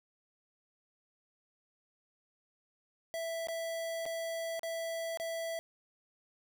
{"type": "tone with dropouts", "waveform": "square", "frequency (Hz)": 660, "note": "E5", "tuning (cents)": 2, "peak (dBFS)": -36, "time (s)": [3.14, 5.59], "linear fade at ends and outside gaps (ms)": 0, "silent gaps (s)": [[3.471, 3.485], [4.055, 4.062], [4.594, 4.632], [5.173, 5.199]], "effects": []}